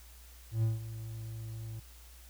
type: tone with ADSR envelope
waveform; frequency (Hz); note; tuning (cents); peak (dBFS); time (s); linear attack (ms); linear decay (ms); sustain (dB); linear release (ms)
triangle; 112; A2; +31; -23; 0.51-1.8; 120; 160; -14; 10
effects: added 60 Hz sine -52 dBFS peak until 2.29 s + white hiss -58 dBFS RMS until 2.29 s